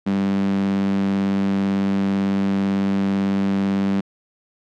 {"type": "tone with high-pass filter", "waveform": "sawtooth", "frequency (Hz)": 98, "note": "G2", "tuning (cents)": 0, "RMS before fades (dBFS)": -20, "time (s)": [0.06, 4.01], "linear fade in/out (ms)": 10, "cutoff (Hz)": 210, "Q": 5.2, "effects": ["low-pass 4000 Hz 12 dB/octave"]}